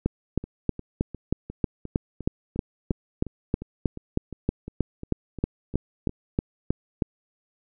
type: two click trains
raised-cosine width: 3 ms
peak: -22 / -9 dBFS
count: 17 / 23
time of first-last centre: 0.44-6.094 / 0.06-7.022 s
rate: 2.83 / 3.16 Hz
effects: none